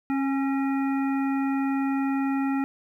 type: harmonic tone with a mistuned harmonic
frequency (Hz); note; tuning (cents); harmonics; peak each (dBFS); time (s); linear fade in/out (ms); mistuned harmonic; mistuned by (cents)
271.8; C#4; -34; 1 / 3 / 5 / 7 / 9; -23 / -33 / -37 / -40 / -42; 0.1-2.64; 0; 3; +23
effects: 10-bit